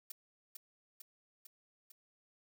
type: noise with echo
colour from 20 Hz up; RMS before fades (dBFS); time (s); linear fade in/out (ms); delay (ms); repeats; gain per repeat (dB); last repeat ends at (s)
blue; -44; 0.1-0.12; 5; 450; 4; -3; 1.92
effects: none